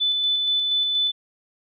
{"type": "tone with tremolo", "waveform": "sine", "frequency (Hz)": 3500, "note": "A7", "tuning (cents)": -10, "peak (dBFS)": -18, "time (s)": [0, 1.12], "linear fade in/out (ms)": 20, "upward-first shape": "square", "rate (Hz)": 4.2, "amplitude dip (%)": 25, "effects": []}